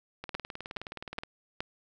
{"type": "two click trains", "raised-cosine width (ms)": 0.3, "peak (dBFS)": [-17, -23], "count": [4, 20], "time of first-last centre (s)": [[0.35, 1.605], [0.24, 1.235]], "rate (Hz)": [2.39, 19.1], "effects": []}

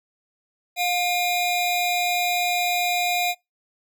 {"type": "tone cluster", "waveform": "square", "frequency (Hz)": [711, 2417, 3910], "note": ["F5", "D7", "B7"], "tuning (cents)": [31, 49, -18], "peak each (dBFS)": [-24, -26, -29], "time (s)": [0.76, 3.35], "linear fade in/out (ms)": 50, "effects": ["noise-tail reverb RT60 0.2 s tail -26 dB re dry"]}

